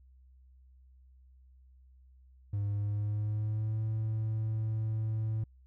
triangle tone with pitch glide, 101.8 to 109.74 Hz, G#2 to A2, -34 to -4 cents, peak -27 dBFS, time 2.53-5.44 s, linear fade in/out 5 ms, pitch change +130 cents, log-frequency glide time 2.65-3.82 s, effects tanh soft clip ceiling -24 dBFS + added 64 Hz sine -56 dBFS peak until 5.66 s

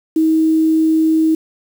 sine tone with quantisation, 318.5 Hz, D#4, 41 cents sharp, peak -10 dBFS, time 0.16-1.35 s, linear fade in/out 5 ms, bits 6, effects none

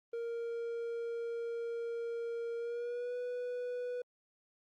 triangle tone with pitch glide, 466.2 to 492.2 Hz, A#4 to B4, 0 to -6 cents, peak -34 dBFS, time 0.13-4.02 s, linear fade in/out 5 ms, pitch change +94 cents, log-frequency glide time 2.57-3.15 s, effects Opus 32 kbps

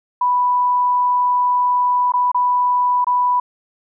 sine tone with dropouts, 987.8 Hz, B5, in tune, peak -13 dBFS, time 0.21-3.4 s, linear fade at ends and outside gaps 5 ms, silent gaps 2.121-2.137 / 2.317-2.345 / 3.045-3.068 s, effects none

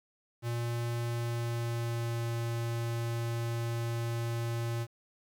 square tone with pitch glide, 118.2 to 116.77 Hz, A#2 to A#2, +24 to +3 cents, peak -32 dBFS, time 0.42-4.87 s, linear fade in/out 50 ms, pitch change -21 cents, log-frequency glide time 1.02-2.27 s, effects 10-bit

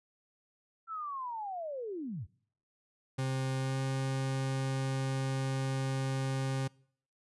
sine linear sweep, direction down, 1352 to 69.3 Hz, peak -36 dBFS, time 0.87-2.27 s, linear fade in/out 50 ms
40% pulse tone with pitch glide, 132.3 to 133.76 Hz, C3 to C3, +20 to +39 cents, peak -30 dBFS, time 3.18-6.68 s, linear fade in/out 10 ms, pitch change +19 cents, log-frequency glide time 3.57-3.79 s
effects noise-tail reverb RT60 0.6 s tail -25 dB re dry + resampled to 24000 Hz

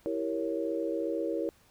sine chord, E diminished seventh, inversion none, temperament equal, 329.6 / 392 / 466.2 / 554.4 Hz, E4 / G4 / Bb4 / Db5, 0 / 0 / 0 / 0 cents, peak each -33 / -38 / -34 / -35 dBFS, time 0.06-1.49 s, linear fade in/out 0 ms, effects pink hiss -63 dBFS RMS until 1.7 s

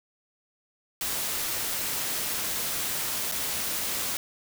white noise with dropouts, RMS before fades -30 dBFS, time 1.01-4.17 s, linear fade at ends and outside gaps 1 ms, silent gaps 3.315-3.321 s, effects none

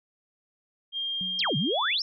sine tone with pitch glide, 3208 to 3458 Hz, G7 to A7, +39 to -31 cents, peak -28 dBFS, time 0.92-2 s, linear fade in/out 50 ms, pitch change +130 cents, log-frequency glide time 1.7-1.79 s
sine tone with exponential decay, 185 Hz, F#3, in tune, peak -34 dBFS, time 1.21-1.67 s, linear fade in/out 0 ms, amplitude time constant 100 ms
sine exponential two-way sweep, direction down then up, 5588 to 130.81 to 5588 Hz, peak -25 dBFS, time 1.39-2.02 s, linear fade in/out 2 ms, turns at 1.57 s
effects none

